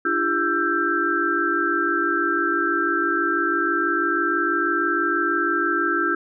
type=tone cluster; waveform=sine; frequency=295.9 / 342 / 402.2 / 1334 / 1576 Hz; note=D4 / F4 / G4 / E6 / G6; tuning=+13 / -36 / +44 / +20 / +9 cents; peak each=-29 / -25 / -31 / -23 / -23 dBFS; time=0.05-6.15 s; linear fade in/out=5 ms; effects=none